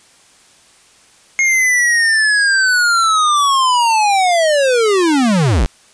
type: linear sweep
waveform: square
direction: down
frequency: 2153 to 37.4 Hz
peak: -11 dBFS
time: 1.39-5.66 s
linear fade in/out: 0 ms
effects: white hiss -48 dBFS RMS until 5.93 s + resampled to 22050 Hz